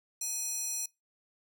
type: tone with high-pass filter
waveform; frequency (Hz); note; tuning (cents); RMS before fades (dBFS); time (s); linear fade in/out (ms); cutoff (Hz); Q
square; 838; G#5; +15; -35; 0.21-0.86; 5; 6600; 3.3
effects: noise-tail reverb RT60 0.2 s tail -21 dB re dry